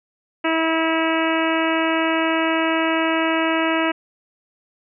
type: harmonic tone with a mistuned harmonic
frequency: 324.1 Hz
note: E4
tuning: 29 cents flat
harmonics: 1 / 2 / 3 / 4 / 5 / 6 / 7 / 8 / 9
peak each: -21 / -24 / -26 / -27 / -28 / -29 / -29 / -30 / -31 dBFS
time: 0.44-3.92 s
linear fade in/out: 10 ms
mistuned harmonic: 9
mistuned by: -19 cents
effects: none